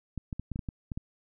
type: clicks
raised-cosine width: 5 ms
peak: -22 dBFS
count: 9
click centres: 0.177 / 0.328 / 0.396 / 0.517 / 0.559 / 0.592 / 0.688 / 0.918 / 0.975 s
effects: none